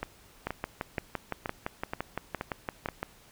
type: two click trains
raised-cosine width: 0.5 ms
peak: -16 / -17 dBFS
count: 16 / 7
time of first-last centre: 0.47-3.03 / 0.03-2.887 s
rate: 5.86 / 2.1 Hz
effects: pink hiss -57 dBFS RMS until 3.31 s

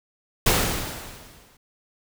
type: noise with exponential decay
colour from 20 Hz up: pink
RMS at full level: -17 dBFS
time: 0.46-1.57 s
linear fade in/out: 5 ms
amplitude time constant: 240 ms
effects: none

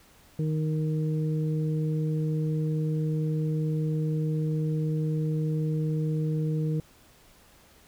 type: harmonic tone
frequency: 155.56 Hz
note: D#3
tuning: in tune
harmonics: 1 / 2 / 3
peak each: -25 / -35 / -36 dBFS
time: 0.39-6.8 s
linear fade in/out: 2 ms
effects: pink hiss -57 dBFS RMS until 7.87 s

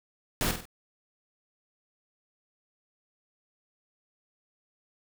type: noise with echo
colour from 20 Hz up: pink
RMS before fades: -28 dBFS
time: 0.41-0.51 s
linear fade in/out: 0 ms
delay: 48 ms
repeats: 3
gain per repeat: -7 dB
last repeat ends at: 0.654 s
effects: none

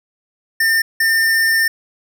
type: tone pair in turn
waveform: square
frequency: 1804 / 1804 Hz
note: A6 / A6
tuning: +43 / +43 cents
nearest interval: unison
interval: 0 cents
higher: neither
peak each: -13 dBFS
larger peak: neither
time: 0.6-0.82 / 1-1.68 s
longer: second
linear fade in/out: 5 ms
effects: none

